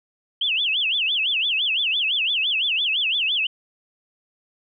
sine tone with vibrato, 2991 Hz, F#7, 18 cents sharp, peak -19 dBFS, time 0.41-3.47 s, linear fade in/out 5 ms, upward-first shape sine, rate 5.9 Hz, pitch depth 280 cents each way, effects none

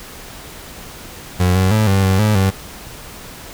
30% pulse tone with pitch steps, 90.5 / 93.8 / 108.3 / 97.1 / 95.2 / 106.9 / 96 Hz, F#2 / F#2 / A2 / G2 / F#2 / A2 / G2, -38 / +24 / -27 / -16 / +50 / -49 / -36 cents, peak -9 dBFS, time 1.39-2.51 s, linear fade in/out 20 ms, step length 160 ms, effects pink hiss -35 dBFS RMS until 3.53 s

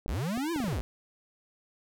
clicks, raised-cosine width 2 ms, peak -25 dBFS, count 8, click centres 0.061 / 0.375 / 0.561 / 0.603 / 0.642 / 0.682 / 0.727 / 0.786 s
square linear two-way sweep, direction up then down, 36.43 to 349.2 to 36.43 Hz, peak -30 dBFS, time 0.08-0.81 s, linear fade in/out 0 ms, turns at 0.52 s
effects none

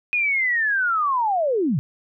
sine linear sweep, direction down, 2489 to 116.3 Hz, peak -18 dBFS, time 0.13-1.79 s, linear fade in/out 0 ms, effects none

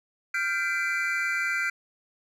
triangle chord, G dominant seventh, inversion third, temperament equal with one note detuned, 1396.9 / 1568 / 2025 / 2349 Hz, F6 / G6 / B6 / D7, 0 / 0 / +43 / 0 cents, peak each -29 dBFS, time 0.34-1.7 s, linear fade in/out 5 ms, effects none

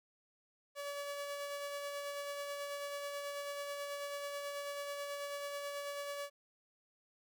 sawtooth tone with tremolo, 571 Hz, D5, 49 cents flat, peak -35 dBFS, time 0.75-6.3 s, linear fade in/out 50 ms, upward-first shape sine, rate 9.2 Hz, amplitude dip 30%, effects none

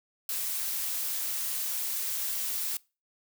blue noise, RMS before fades -32 dBFS, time 0.29-2.77 s, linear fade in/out 2 ms, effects noise-tail reverb RT60 0.3 s tail -23 dB re dry

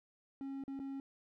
triangle tone with dropouts, 272.6 Hz, C#4, 29 cents flat, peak -38 dBFS, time 0.41-1 s, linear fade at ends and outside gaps 1 ms, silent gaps 0.638-0.679 / 0.792-0.799 s, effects none

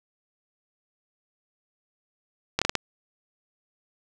slowing click train, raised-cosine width 0.2 ms, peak -5 dBFS, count 5, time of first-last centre 2.59-2.753 s, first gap 26 ms, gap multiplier 1.31, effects none

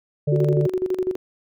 harmonic tone, 146.83 Hz, D3, in tune, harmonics 1 / 3 / 4, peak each -18 / -26 / -27 dBFS, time 0.27-0.67 s, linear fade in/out 10 ms
sine tone with tremolo, 370 Hz, F#4, in tune, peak -18 dBFS, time 0.32-1.16 s, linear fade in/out 5 ms, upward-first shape square, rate 12 Hz, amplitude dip 75%
effects none

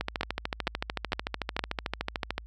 two click trains, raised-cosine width 0.3 ms, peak -13 / -11 dBFS, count 33 / 4, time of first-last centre 0.01-2.38 / 0.21-1.592 s, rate 13.5 / 2.17 Hz, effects added 55 Hz sine -44 dBFS peak until 2.46 s

